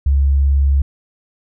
sine tone with vibrato, 69.3 Hz, C#2, in tune, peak -10 dBFS, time 0.06-0.82 s, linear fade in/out 5 ms, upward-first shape sine, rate 18 Hz, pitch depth 9 cents each way, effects none

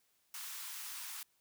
white high-pass noise, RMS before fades -45 dBFS, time 0.34-1.23 s, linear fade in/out 2 ms, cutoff 880 Hz, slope 48 dB/octave, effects white hiss -75 dBFS RMS until 1.4 s

